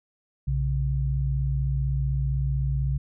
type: tone pair together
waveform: sine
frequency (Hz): 60.89 / 136.7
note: B1 / C#3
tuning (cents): -24 / -24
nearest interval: octave + major second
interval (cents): 1400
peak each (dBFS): -25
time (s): 0.47-2.98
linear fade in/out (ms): 10
effects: none